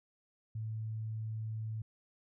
sine tone, 110 Hz, A2, in tune, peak -36 dBFS, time 0.55-1.82 s, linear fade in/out 5 ms, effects none

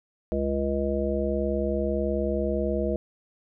harmonic tone, 69.2 Hz, C#2, 2 cents flat, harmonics 1 / 3 / 5 / 7 / 9, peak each -30 / -30 / -30 / -30 / -30 dBFS, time 0.32-2.96 s, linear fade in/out 0 ms, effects none

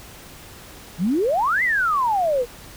sine exponential two-way sweep, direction up then down, 155.7 to 2093 to 462.6 Hz, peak -17 dBFS, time 0.98-2.46 s, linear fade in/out 50 ms, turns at 1.63 s, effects pink hiss -42 dBFS RMS until 2.76 s

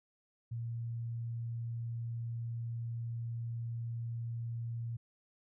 sine tone, 116.54 Hz, A#2, in tune, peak -36 dBFS, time 0.51-4.97 s, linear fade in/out 10 ms, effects none

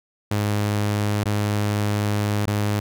sawtooth tone with dropouts, 103.83 Hz, G#2, in tune, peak -16 dBFS, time 0.31-2.8 s, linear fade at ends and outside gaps 5 ms, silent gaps 1.239-1.256 / 2.457-2.473 s, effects none

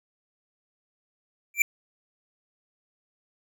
square tone with exponential growth, 2349 Hz, D7, in tune, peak -13 dBFS, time 1.54-1.62 s, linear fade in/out 2 ms, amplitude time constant 16 ms, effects none

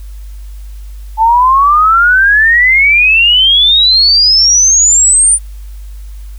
sine exponential sweep, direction up, 869 to 9340 Hz, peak -4 dBFS, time 1.17-5.39 s, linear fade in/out 50 ms, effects added 50 Hz sine -24 dBFS peak until 6.38 s + white hiss -46 dBFS RMS until 6.38 s

